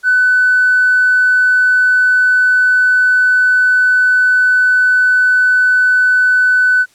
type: tone with tanh clipping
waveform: triangle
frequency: 1500 Hz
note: F#6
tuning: 23 cents sharp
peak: -7 dBFS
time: 0.03-6.86 s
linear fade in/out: 50 ms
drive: 1 dB
effects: white hiss -51 dBFS RMS until 6.94 s + low-pass 10000 Hz 12 dB/octave